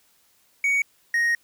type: tone pair in turn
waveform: triangle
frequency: 2241 / 1869.8 Hz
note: C#7 / A#6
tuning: +18 / +5 cents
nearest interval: minor third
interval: 313 cents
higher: first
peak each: -17 dBFS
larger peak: neither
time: 0.64-0.82 / 1.14-1.35 s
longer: second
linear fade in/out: 2 ms
effects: white hiss -62 dBFS RMS until 1.43 s